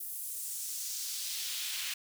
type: noise with high-pass filter sweep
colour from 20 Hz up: pink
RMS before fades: -38 dBFS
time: 0-1.94 s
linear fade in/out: 5 ms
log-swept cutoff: 12000 to 2500 Hz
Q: 1.3
effects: none